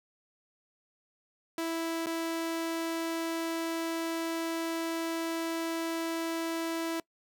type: tone with dropouts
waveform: sawtooth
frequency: 329.6 Hz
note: E4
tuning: in tune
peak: -27 dBFS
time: 1.58-7 s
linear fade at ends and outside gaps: 2 ms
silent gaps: 2.061-2.067 s
effects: noise-tail reverb RT60 0.1 s tail -23 dB re dry